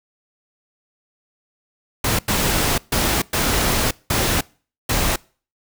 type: noise bursts at uneven times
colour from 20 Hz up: pink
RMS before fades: -19 dBFS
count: 6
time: 2.04-2.19 / 2.28-2.78 / 2.92-3.22 / 3.33-3.91 / 4.1-4.41 / 4.89-5.16 s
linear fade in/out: 5 ms
effects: noise-tail reverb RT60 0.4 s tail -24 dB re dry